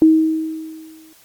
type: tone with exponential decay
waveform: sine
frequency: 317.6 Hz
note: D#4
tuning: 36 cents sharp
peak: -5 dBFS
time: 0.02-1.13 s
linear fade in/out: 1 ms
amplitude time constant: 240 ms
effects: white hiss -50 dBFS RMS until 1.24 s + Opus 48 kbps